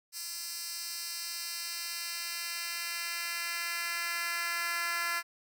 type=tone with high-pass filter sweep; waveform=10% pulse; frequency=341.8 Hz; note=F4; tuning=37 cents flat; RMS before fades=-36 dBFS; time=0.12-5.23 s; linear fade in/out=50 ms; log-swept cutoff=5700 to 1500 Hz; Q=1.1; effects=none